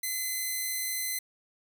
5% pulse tone, 2038 Hz, C7, 46 cents flat, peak -20 dBFS, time 0.03-1.19 s, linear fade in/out 5 ms, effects none

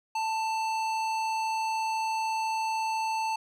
triangle tone with hard clipping, 886 Hz, A5, 12 cents sharp, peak -29 dBFS, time 0.15-3.36 s, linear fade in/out 5 ms, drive 18 dB, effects none

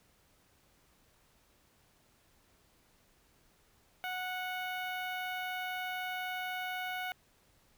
15% pulse tone with notch filter, 736 Hz, F#5, 9 cents flat, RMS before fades -38 dBFS, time 4.04-7.12 s, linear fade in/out 0 ms, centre 7600 Hz, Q 0.62, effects pink hiss -68 dBFS RMS until 7.77 s

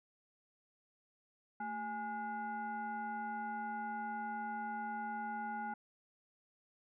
sine tone with frequency modulation, 830.6 Hz, G#5, in tune, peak -38 dBFS, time 1.6-5.74 s, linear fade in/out 5 ms, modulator 608 Hz, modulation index 0.87, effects none

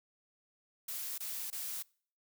blue noise bursts, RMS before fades -40 dBFS, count 3, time 0.88-1.826 s, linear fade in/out 5 ms, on 300 ms, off 23 ms, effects noise-tail reverb RT60 0.5 s tail -25 dB re dry

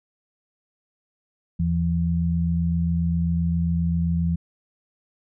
sine tone pair together, 81.4 / 168.93 Hz, E2 / E3, -21 / +43 cents, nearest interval octave + minor second, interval 1264 cents, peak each -24 / -21 dBFS, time 1.59-4.36 s, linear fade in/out 10 ms, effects none

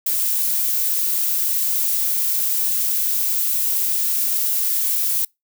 violet noise, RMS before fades -20 dBFS, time 0.06-5.25 s, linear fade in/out 5 ms, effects noise-tail reverb RT60 0.2 s tail -26 dB re dry

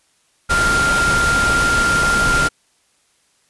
sine tone in noise, 1394 Hz, F6, 4 cents flat, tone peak -14 dBFS, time 0.49-2.49 s, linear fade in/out 20 ms, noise pink, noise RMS -20 dBFS, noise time 0.49-2.49 s, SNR +3 dB, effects white hiss -60 dBFS RMS until 3.49 s + resampled to 24000 Hz

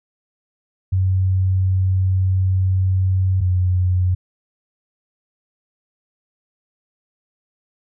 sine tone pair in turn, 93.9 / 91.12 Hz, F#2 / F#2, +26 / -26 cents, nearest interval minor second, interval 52 cents, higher first, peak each -14 dBFS, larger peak neither, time 0.92-3.41 / 3.41-4.15 s, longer first, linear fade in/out 10 ms, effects none

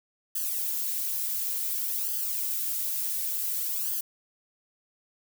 violet noise with flanger, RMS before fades -30 dBFS, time 0.35-4.01 s, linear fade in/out 5 ms, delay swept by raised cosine 0.63 to 4.03 ms, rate 0.56 Hz, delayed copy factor +0.9, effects none

